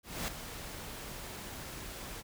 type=noise with ADSR envelope; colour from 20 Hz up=pink; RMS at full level=-35 dBFS; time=0.03-2.23 s; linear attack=250 ms; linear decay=4 ms; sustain=-9 dB; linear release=33 ms; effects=none